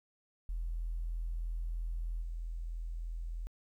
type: tone with level steps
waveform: sine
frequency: 41.56 Hz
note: E1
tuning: 15 cents sharp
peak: -33 / -36 dBFS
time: 0.49-3.47 s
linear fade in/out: 0 ms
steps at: 2.21 s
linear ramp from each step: 20 ms
effects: tanh soft clip ceiling -29 dBFS + 12-bit